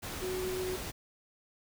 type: tone in noise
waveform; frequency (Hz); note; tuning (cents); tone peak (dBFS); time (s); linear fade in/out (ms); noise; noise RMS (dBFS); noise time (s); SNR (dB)
sine; 370; F#4; 0; -33; 0.21-0.77; 20; pink; -40; 0.02-0.92; +4
effects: none